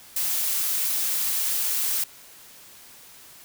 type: noise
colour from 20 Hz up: blue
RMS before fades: -25 dBFS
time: 0.16-2.04 s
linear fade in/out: 5 ms
effects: white hiss -48 dBFS RMS until 3.44 s